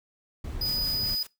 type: noise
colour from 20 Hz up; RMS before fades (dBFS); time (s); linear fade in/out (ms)
brown; -36; 0.44-1.15; 5
type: tone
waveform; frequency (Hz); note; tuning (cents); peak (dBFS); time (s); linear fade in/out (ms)
square; 4966; D#8; -4; -27; 0.61-1.23; 5
type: noise with tremolo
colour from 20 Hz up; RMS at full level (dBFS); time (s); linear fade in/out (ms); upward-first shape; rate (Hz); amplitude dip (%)
white; -42; 0.65-1.27; 5; triangle; 5; 65
effects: noise-tail reverb RT60 0.2 s tail -20 dB re dry